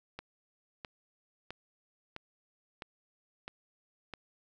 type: click train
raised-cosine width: 0.3 ms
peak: -25 dBFS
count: 7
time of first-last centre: 0.19-4.137 s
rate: 1.52 Hz
effects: none